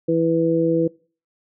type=harmonic tone; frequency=164.81 Hz; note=E3; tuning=in tune; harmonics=1 / 2 / 3; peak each=-24 / -19 / -19 dBFS; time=0.08-0.88 s; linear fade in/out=10 ms; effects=noise-tail reverb RT60 0.4 s tail -24 dB re dry